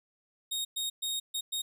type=tone bursts at uneven times; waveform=sawtooth; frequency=3729 Hz; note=A#7; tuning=in tune; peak=-28 dBFS; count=5; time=0.51-0.65 / 0.76-0.9 / 1.02-1.2 / 1.34-1.41 / 1.52-1.62 s; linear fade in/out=10 ms; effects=none